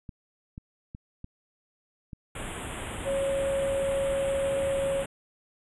clicks, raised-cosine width 5 ms, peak -27 dBFS, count 5, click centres 0.092 / 0.579 / 0.949 / 1.244 / 2.132 s
pink band-stop noise, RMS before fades -36 dBFS, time 2.35-5.06 s, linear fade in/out 5 ms, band 3500 to 7500 Hz, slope 96 dB/octave
sine tone, 549 Hz, C#5, 17 cents flat, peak -25 dBFS, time 3.04-5.05 s, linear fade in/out 50 ms
effects resampled to 24000 Hz

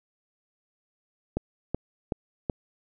click train, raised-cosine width 2 ms, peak -13 dBFS, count 4, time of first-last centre 1.37-2.498 s, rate 2.66 Hz, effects none

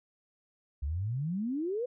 sine exponential sweep, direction up, 65.7 to 513 Hz, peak -30 dBFS, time 0.82-1.86 s, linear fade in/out 10 ms, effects none

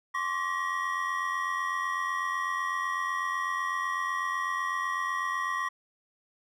triangle tone cluster, 1060 / 1148 / 1903 Hz, C6 / D6 / A#6, +22 / -40 / +35 cents, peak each -31 dBFS, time 0.14-5.69 s, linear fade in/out 10 ms, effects none

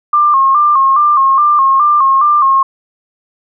sine tone with vibrato, 1133 Hz, C#6, 37 cents sharp, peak -6 dBFS, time 0.13-2.63 s, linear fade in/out 5 ms, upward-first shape square, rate 2.4 Hz, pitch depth 85 cents each way, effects none

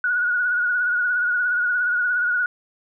sine tone with vibrato, 1456 Hz, F#6, 28 cents flat, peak -18 dBFS, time 0.04-2.46 s, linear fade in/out 2 ms, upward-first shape triangle, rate 17 Hz, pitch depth 55 cents each way, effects none

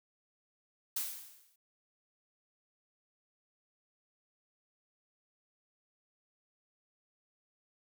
blue noise with exponential decay, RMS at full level -33 dBFS, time 0.96-1.56 s, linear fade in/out 5 ms, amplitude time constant 130 ms, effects none

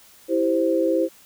sine chord, C major, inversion first, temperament equal, 329.6 / 392 / 523.3 Hz, E4 / G4 / C5, 0 / 0 / 0 cents, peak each -21 / -25 / -21 dBFS, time 0.28-1.09 s, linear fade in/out 50 ms, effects white hiss -51 dBFS RMS until 1.25 s

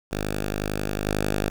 5% pulse tone with level steps, 51.1 Hz, G#1, 27 cents flat, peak -15 / -12 dBFS, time 0.11-1.5 s, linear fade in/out 10 ms, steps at 1.05 s, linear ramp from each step 5 ms, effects 7-bit

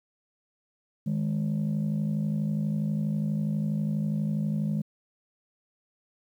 sine tone pair together, 155.44 / 207.7 Hz, D#3 / G#3, -1 / 0 cents, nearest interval perfect fourth, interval 501 cents, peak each -26 dBFS, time 1.06-4.82 s, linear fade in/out 10 ms, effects tanh soft clip ceiling -22 dBFS + 10-bit

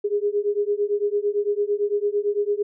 sine beating tone pair, 406.8 / 415.7 Hz, G#4 / G#4, -36 / +2 cents, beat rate 8.9 Hz, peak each -23 dBFS, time 0.04-2.63 s, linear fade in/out 10 ms, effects none

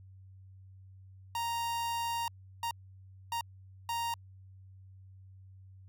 45% pulse tone bursts at uneven times, 932.3 Hz, A#5, in tune, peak -32 dBFS, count 4, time 1.35-2.28 / 2.63-2.71 / 3.32-3.41 / 3.89-4.14 s, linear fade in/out 2 ms, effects added 95 Hz sine -51 dBFS peak until 5.88 s

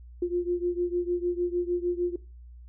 sine beating tone pair, 350 / 356.6 Hz, F4 / F4, +4 / +36 cents, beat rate 6.6 Hz, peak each -27 / -29 dBFS, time 0.22-2.16 s, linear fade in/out 5 ms, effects noise-tail reverb RT60 0.3 s tail -20 dB re dry + added 60 Hz sine -44 dBFS peak until 2.68 s

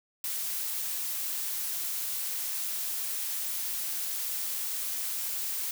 blue noise, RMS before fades -33 dBFS, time 0.24-5.71 s, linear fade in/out 2 ms, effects none

